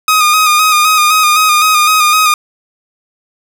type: tone with vibrato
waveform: sawtooth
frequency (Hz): 1239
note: D#6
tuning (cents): -8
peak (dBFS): -3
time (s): 0.08-2.34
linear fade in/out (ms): 2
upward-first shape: square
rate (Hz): 3.9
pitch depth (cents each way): 32
effects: none